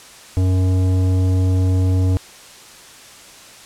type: tone with tanh clipping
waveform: triangle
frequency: 92.8 Hz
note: F#2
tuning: 6 cents sharp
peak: -15 dBFS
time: 0.37-2.17 s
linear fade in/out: 0 ms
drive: 17 dB
effects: white hiss -41 dBFS RMS until 3.65 s + low-pass 9000 Hz 12 dB/octave